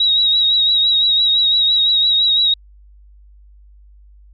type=tone with vibrato; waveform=sine; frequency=3825 Hz; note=A#7; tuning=44 cents sharp; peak=-11 dBFS; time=0-2.54 s; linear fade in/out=5 ms; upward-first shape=triangle; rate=5.9 Hz; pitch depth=49 cents each way; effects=added 50 Hz sine -42 dBFS peak until 4.33 s